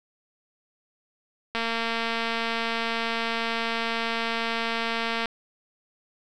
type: click train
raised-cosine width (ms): 0.3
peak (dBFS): -12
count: 850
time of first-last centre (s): 1.55-5.257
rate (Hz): 229
effects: none